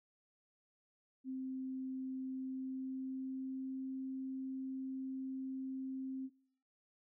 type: tone with pitch glide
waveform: sine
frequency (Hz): 261.6 to 264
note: C4 to C4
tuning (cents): 0 to +16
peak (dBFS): -39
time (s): 1.24-6.3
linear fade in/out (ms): 50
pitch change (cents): +16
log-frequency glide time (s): 2.3-3.89
effects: noise-tail reverb RT60 0.8 s tail -26 dB re dry